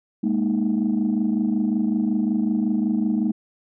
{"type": "chord", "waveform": "sine", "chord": "Ab suspended second", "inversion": "none", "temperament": "equal", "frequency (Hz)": [207.7, 233.1, 311.1], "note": ["Ab3", "Bb3", "Eb4"], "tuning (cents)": [0, 0, 0], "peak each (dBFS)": [-21, -22, -24], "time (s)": [0.23, 3.32], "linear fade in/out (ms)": 10, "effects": ["tanh soft clip ceiling -13 dBFS"]}